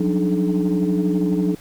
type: tone cluster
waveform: sine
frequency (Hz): 179.9 / 192 / 287 / 305 / 428.6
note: F#3 / G3 / D4 / D#4 / A4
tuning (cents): -48 / -36 / -40 / -34 / -45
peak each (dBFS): -19 / -27 / -24 / -21 / -25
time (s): 0-1.55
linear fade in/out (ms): 5
effects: tanh soft clip ceiling -10 dBFS + pink hiss -46 dBFS RMS until 1.6 s